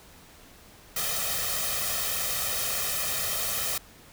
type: noise with comb filter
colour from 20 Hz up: white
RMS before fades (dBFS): -29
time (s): 0.96-3.78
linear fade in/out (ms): 5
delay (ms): 1.6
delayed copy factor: +0.95
effects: pink hiss -52 dBFS RMS until 4.12 s